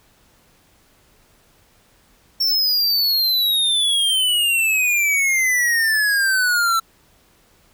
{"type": "exponential sweep", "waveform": "square", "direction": "down", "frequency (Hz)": [5450, 1328], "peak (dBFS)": -16, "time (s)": [2.4, 6.8], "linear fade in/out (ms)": 10, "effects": ["pink hiss -56 dBFS RMS until 7.73 s"]}